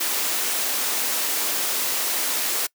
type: high-pass noise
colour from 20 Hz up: white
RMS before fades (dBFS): -24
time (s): 0-2.67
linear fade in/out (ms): 10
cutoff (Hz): 250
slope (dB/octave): 24
effects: noise-tail reverb RT60 0.1 s tail -23 dB re dry